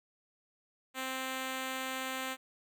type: tone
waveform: 5% pulse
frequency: 261.6 Hz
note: C4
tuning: in tune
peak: -24 dBFS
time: 0.94-2.37 s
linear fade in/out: 50 ms
effects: none